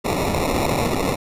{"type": "noise with sample-and-hold", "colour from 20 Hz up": "white", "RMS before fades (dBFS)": -21, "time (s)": [0.04, 1.16], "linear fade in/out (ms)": 20, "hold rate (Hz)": 1575, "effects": ["resampled to 32000 Hz"]}